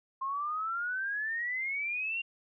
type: exponential sweep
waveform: sine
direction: up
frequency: 1057 to 2792 Hz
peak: -31 dBFS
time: 0.21-2.22 s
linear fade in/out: 10 ms
effects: none